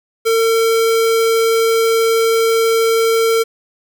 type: tone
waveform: square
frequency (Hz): 453.1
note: A#4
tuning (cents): -49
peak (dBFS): -12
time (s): 0.25-3.44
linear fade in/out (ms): 20
effects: 7-bit